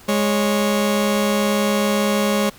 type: tone pair together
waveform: sawtooth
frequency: 207 / 552 Hz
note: G#3 / C#5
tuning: -5 / -7 cents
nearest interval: octave + perfect fourth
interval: 1698 cents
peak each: -14 / -17 dBFS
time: 0.08-2.5 s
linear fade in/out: 10 ms
effects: pink hiss -45 dBFS RMS until 2.58 s